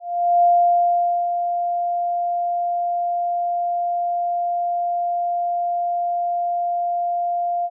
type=tone with ADSR envelope; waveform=sine; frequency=698.5 Hz; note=F5; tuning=in tune; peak=-11 dBFS; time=0-7.7 s; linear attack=430 ms; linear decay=850 ms; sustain=-8 dB; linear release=49 ms; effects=none